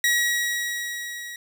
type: tone with level ramp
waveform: sawtooth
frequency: 1911 Hz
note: A#6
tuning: 43 cents sharp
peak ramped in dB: -14 to -31 dBFS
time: 0.04-1.36 s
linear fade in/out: 2 ms
effects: none